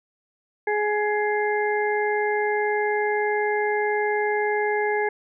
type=harmonic tone; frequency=419.2 Hz; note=G#4; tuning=16 cents sharp; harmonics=1 / 2 / 4 / 5; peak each=-23 / -26 / -29 / -30 dBFS; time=0.67-5.09 s; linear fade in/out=5 ms; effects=none